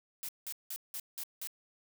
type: noise bursts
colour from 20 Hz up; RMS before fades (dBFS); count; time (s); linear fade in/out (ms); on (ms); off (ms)
blue; -40; 6; 0.23-1.472; 0; 57; 180
effects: none